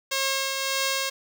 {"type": "tone with tremolo", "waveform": "5% pulse", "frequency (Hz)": 540, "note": "C#5", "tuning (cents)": -45, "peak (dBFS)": -11, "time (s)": [0.11, 1.1], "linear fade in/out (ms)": 10, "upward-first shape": "triangle", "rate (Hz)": 1.7, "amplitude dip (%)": 40, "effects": []}